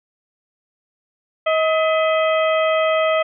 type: harmonic tone with a mistuned harmonic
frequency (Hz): 635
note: D#5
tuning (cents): +35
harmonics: 1 / 2 / 3 / 4 / 5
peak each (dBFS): -16 / -22 / -26 / -28 / -30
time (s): 1.46-3.23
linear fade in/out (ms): 10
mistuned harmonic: 3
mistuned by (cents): +92
effects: none